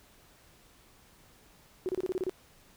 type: tone bursts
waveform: sine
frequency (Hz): 370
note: F#4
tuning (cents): 0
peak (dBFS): -28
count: 8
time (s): 1.86-2.295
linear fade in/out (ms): 0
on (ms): 29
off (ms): 29
effects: pink hiss -60 dBFS RMS until 2.76 s